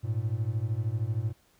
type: beating tone pair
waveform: triangle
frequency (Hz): 103.83 / 116.83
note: G#2 / A#2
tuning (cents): 0 / +4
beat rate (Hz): 13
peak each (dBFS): -28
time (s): 0.03-1.33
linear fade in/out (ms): 20
effects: pink hiss -65 dBFS RMS until 1.59 s